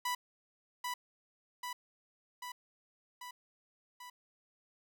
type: tone with echo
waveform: sawtooth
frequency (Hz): 987.8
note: B5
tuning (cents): 0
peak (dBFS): -29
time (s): 0.05-0.15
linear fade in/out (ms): 5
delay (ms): 790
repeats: 5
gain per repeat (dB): -3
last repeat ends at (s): 4.1
effects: none